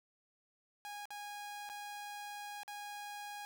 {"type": "tone with dropouts", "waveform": "sawtooth", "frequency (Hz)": 823, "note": "G#5", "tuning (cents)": -16, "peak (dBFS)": -40, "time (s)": [0.85, 3.45], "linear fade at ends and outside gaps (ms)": 0, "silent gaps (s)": [[1.055, 1.105], [1.691, 1.698], [2.633, 2.679]], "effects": []}